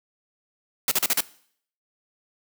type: noise bursts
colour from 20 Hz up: white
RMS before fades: -21 dBFS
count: 5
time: 0.88-1.206 s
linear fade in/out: 2 ms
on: 34 ms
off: 39 ms
effects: noise-tail reverb RT60 0.6 s tail -20 dB re dry + high-pass 150 Hz 12 dB/octave